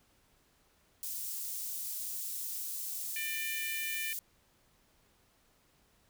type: high-pass noise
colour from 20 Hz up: white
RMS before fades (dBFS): -39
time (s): 1.03-4.19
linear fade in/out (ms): 0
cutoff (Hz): 6900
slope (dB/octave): 12
type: harmonic tone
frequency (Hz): 596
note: D5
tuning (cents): +25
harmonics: 3 / 4 / 5 / 6 / 7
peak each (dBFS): -42 / -38 / -46 / -51 / -54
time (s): 3.16-4.13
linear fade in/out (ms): 2
effects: pink hiss -69 dBFS RMS until 6.09 s